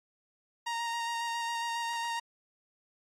sawtooth tone with vibrato, 932.3 Hz, A#5, in tune, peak -28 dBFS, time 0.66-2.2 s, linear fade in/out 10 ms, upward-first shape square, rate 7.3 Hz, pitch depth 12 cents each way, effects low-pass 8000 Hz 12 dB/octave + AAC 64 kbps

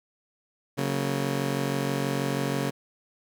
20% pulse chord, F# major, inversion second, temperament just, 138.75 / 185 / 231.2 Hz, C#3 / F#3 / A#3, +2 / 0 / -14 cents, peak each -23 / -29 / -27 dBFS, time 0.77-2.71 s, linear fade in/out 20 ms, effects none

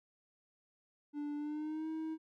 triangle tone with pitch glide, 293 to 317.7 Hz, D4 to D#4, -4 to +36 cents, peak -35 dBFS, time 1.13-2.18 s, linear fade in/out 50 ms, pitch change +140 cents, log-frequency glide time 1.36-1.88 s, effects none

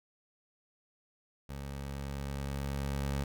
20% pulse tone with level ramp, 69.3 Hz, C#2, in tune, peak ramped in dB -35 to -26 dBFS, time 1.49-3.24 s, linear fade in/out 5 ms, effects none

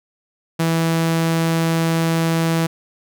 sawtooth tone, 164.3 Hz, E3, 5 cents flat, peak -12 dBFS, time 0.59-2.67 s, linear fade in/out 10 ms, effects none

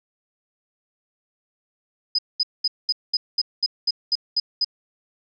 sine tone bursts, 5000 Hz, D#8, 8 cents sharp, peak -17 dBFS, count 11, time 2.15-4.646 s, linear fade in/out 5 ms, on 36 ms, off 210 ms, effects none

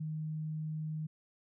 sine tone, 155.56 Hz, D#3, in tune, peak -35 dBFS, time 0-1.07 s, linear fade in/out 10 ms, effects none

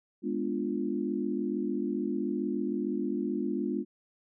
sine chord, G# diminished seventh, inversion none, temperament equal, 207.7 / 246.9 / 293.7 / 349.2 Hz, G#3 / B3 / D4 / F4, 0 / 0 / 0 / 0 cents, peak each -34 dBFS, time 0.22-3.85 s, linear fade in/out 50 ms, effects none

